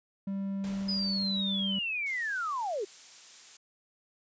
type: tone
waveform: triangle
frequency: 196 Hz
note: G3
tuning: in tune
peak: -29 dBFS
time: 0.27-1.79 s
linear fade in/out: 5 ms
type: noise with exponential decay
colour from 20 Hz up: pink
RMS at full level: -45 dBFS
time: 0.64-2.81 s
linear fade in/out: 0 ms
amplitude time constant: 470 ms
type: linear sweep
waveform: sine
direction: down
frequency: 5040 to 364 Hz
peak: -30 dBFS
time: 0.88-2.85 s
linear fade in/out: 10 ms
type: noise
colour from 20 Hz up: blue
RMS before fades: -46 dBFS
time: 2.06-3.57 s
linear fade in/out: 5 ms
effects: resampled to 16000 Hz

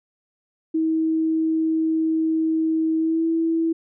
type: tone with pitch glide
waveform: sine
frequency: 320.2 to 327.7 Hz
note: D#4 to E4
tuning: +50 to -10 cents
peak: -18 dBFS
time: 0.74-3.73 s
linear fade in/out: 10 ms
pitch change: +40 cents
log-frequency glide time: 2.98-3.25 s
effects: none

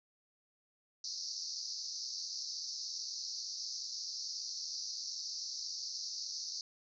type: band-pass noise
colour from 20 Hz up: white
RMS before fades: -42 dBFS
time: 1.04-6.61 s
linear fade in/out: 2 ms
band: 4300 to 6000 Hz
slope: 96 dB/octave
effects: none

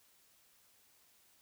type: silence
effects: white hiss -68 dBFS RMS until 1.41 s

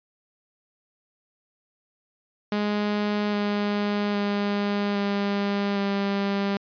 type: tone with pitch steps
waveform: sawtooth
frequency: 207.7 / 205.6 / 203.4 / 201.3 / 199.24 Hz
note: G#3 / G#3 / G#3 / G3 / G3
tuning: 0 / -17 / -36 / +46 / +28 cents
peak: -19 dBFS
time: 2.52-6.57 s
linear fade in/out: 2 ms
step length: 810 ms
effects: resampled to 11025 Hz

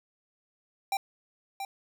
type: tone with echo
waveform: square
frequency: 787 Hz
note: G5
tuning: 7 cents sharp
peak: -27 dBFS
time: 0.92-0.97 s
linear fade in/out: 2 ms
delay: 680 ms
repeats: 1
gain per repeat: -7 dB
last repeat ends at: 1.65 s
effects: none

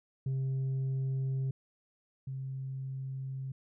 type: tone pair in turn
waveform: sine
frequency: 133.2 / 133.2 Hz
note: C3 / C3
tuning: +31 / +31 cents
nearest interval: unison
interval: 0 cents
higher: neither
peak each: -27 / -35 dBFS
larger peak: first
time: 0.26-1.51 / 2.27-3.52 s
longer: neither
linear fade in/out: 5 ms
effects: tanh soft clip ceiling -29 dBFS

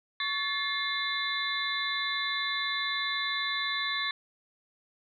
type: tone cluster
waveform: sine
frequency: 1115 / 1739 / 2127 / 3545 / 3974 Hz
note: C#6 / A6 / C7 / A7 / B7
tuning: +10 / -21 / +28 / +12 / +10 cents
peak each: -36 / -34 / -35 / -35 / -35 dBFS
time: 0.2-4.11 s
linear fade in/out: 2 ms
effects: none

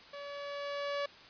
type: tone with level ramp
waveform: sawtooth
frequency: 570 Hz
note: C#5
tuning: 48 cents sharp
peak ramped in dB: -39 to -28 dBFS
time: 0.13-1.06 s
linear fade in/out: 5 ms
effects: white hiss -54 dBFS RMS until 1.29 s + resampled to 11025 Hz

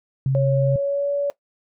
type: tone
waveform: sine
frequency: 134.2 Hz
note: C3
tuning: 44 cents sharp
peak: -17 dBFS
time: 0.26-0.76 s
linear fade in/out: 2 ms
type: tone with pitch glide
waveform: sine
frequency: 550 to 569.1 Hz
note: C#5 to C#5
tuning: -14 to +45 cents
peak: -19 dBFS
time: 0.35-1.3 s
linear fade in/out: 0 ms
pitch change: +59 cents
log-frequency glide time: 0.52-1.11 s
effects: noise-tail reverb RT60 0.1 s tail -18 dB re dry

